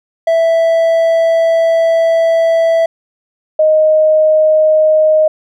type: tone pair in turn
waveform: triangle / sine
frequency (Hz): 659.3 / 622.1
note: E5 / D#5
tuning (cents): 0 / 0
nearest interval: minor second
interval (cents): 100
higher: first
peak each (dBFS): -6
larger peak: neither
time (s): 0.27-2.86 / 3.59-5.28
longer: first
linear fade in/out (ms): 5
effects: none